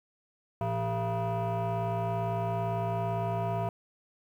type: tone with frequency modulation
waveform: sine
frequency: 397.1 Hz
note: G4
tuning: 22 cents sharp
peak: -25 dBFS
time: 0.61-3.69 s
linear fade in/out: 2 ms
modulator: 284 Hz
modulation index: 1.9
effects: tanh soft clip ceiling -27 dBFS + 10-bit